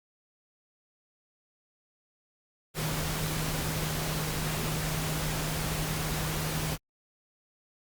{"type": "tone in noise", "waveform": "sine", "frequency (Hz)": 155.56, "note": "D#3", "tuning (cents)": 0, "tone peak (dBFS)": -33, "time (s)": [2.74, 6.78], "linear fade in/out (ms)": 50, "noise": "pink", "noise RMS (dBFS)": -33, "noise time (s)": [2.74, 6.78], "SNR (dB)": -3, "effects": ["Opus 48 kbps"]}